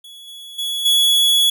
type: tone with level steps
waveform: 45% pulse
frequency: 3377 Hz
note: G#7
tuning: 28 cents sharp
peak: -37 / -34 / -21 / -12 dBFS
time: 0.04-1.5 s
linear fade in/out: 5 ms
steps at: 0.27 / 0.58 / 0.85 s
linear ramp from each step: 10 ms
effects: none